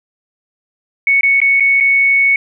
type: tone with dropouts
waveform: sine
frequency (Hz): 2217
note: C#7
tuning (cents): 0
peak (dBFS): -8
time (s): 1.07-2.36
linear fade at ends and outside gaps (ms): 2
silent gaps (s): 1.21-1.232 / 1.403-1.416 / 1.599-1.605 / 1.802-1.807
effects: none